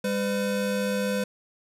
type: tone pair together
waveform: square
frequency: 200.4 / 506 Hz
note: G3 / B4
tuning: +38 / +42 cents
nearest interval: octave + major third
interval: 1604 cents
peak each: -28 / -28 dBFS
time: 0.04-1.24 s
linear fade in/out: 5 ms
effects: resampled to 32000 Hz